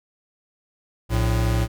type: tone pair together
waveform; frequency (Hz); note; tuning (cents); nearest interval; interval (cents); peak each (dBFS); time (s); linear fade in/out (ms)
square; 59.54 / 112.4; A#1 / A2; +37 / +37; major seventh; 1100; -22; 1.09-1.68; 50
effects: none